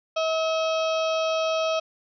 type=harmonic tone with a mistuned harmonic; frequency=642 Hz; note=E5; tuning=46 cents flat; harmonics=1 / 2 / 4 / 5 / 6 / 7 / 8 / 9; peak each=-23 / -30 / -33 / -35 / -40 / -44 / -42 / -43 dBFS; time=0.16-1.8 s; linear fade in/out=10 ms; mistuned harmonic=8; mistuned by=+46 cents; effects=none